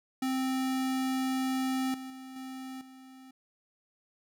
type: tone with level steps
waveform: square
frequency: 261.6 Hz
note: C4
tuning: in tune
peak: -29 / -40 / -44 / -40 / -50 dBFS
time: 0.22-3.31 s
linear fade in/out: 5 ms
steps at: 1.94 / 2.1 / 2.36 / 2.81 s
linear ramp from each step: 2 ms
effects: none